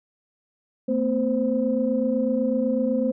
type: tone cluster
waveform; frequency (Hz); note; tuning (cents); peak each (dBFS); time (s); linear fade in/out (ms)
sine; 225.9 / 253.9 / 520; A3 / B3 / C5; +46 / +48 / -11; -24; 0.88-3.12; 10
effects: tanh soft clip ceiling -10 dBFS